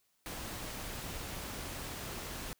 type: noise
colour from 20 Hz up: pink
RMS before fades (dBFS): -42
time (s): 0.26-2.53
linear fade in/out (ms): 0
effects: white hiss -75 dBFS RMS until 2.59 s